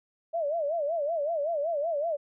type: tone with vibrato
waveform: sine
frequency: 622.3 Hz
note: D#5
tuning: in tune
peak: -26 dBFS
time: 0.33-2.17 s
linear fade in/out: 20 ms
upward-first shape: sine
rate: 5.3 Hz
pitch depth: 170 cents each way
effects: none